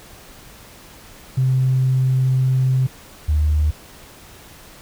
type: tone pair in turn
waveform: sine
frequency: 130.1 / 75.76 Hz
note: C3 / D#2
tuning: -9 / -46 cents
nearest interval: major sixth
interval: 937 cents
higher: first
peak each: -13 dBFS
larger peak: neither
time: 1.37-2.87 / 3.28-3.71 s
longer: first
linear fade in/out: 10 ms
effects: tanh soft clip ceiling -9 dBFS + pink hiss -43 dBFS RMS until 4.81 s